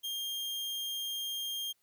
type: tone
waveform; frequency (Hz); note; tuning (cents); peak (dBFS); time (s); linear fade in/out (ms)
40% pulse; 3209; G7; +40; -34; 0.03-1.73; 20
effects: white hiss -75 dBFS RMS until 1.82 s